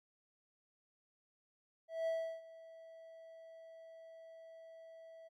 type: tone with ADSR envelope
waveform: triangle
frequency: 654 Hz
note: E5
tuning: 14 cents flat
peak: -31 dBFS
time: 1.88-5.29 s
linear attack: 190 ms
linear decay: 340 ms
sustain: -20 dB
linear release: 21 ms
effects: none